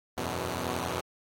5% pulse chord, E suspended second, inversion none, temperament equal with one note detuned, 82.41 / 92.5 / 124.55 Hz, E2 / F#2 / B2, 0 / 0 / +15 cents, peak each -24 dBFS, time 0.17-1.01 s, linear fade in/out 10 ms, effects AAC 48 kbps

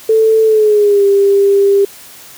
sine tone with pitch glide, 441.9 to 398.3 Hz, A4 to G4, +7 to +28 cents, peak -6 dBFS, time 0.09-1.85 s, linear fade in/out 5 ms, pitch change -179 cents, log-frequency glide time 0.44-1.05 s, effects white hiss -36 dBFS RMS until 2.37 s + high-pass 60 Hz 12 dB/octave

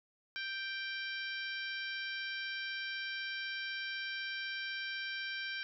harmonic tone, 784 Hz, G5, in tune, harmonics 2 / 3 / 4 / 5 / 6 / 7, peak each -40 / -44 / -46 / -48 / -50 / -51 dBFS, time 0.36-5.63 s, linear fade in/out 0 ms, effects none

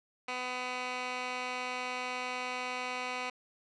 15% pulse tone with band-pass filter, 250.9 Hz, B3, 28 cents sharp, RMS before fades -37 dBFS, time 0.28-3.3 s, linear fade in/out 5 ms, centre 2100 Hz, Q 1.1, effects resampled to 22050 Hz

